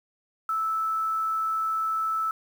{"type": "tone with quantisation", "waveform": "sine", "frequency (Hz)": 1313, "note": "E6", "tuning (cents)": -7, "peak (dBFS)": -24, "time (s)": [0.49, 2.31], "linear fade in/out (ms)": 2, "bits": 8, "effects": []}